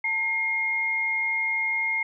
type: tone pair together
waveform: sine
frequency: 899 / 2136 Hz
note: A5 / C7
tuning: +37 / +35 cents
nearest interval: octave + minor third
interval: 1498 cents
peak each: -35 / -23 dBFS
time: 0.04-2.03 s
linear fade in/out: 5 ms
effects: none